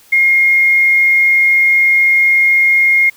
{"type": "tone with quantisation", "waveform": "sine", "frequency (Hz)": 2138, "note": "C7", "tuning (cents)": 37, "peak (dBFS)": -7, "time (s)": [0.12, 3.1], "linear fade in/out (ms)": 10, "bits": 6, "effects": ["white hiss -46 dBFS RMS until 3.16 s"]}